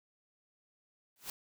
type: noise with exponential growth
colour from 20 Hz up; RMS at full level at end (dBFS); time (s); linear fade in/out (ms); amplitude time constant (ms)
white; -37; 1.16-1.3; 1; 30
effects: none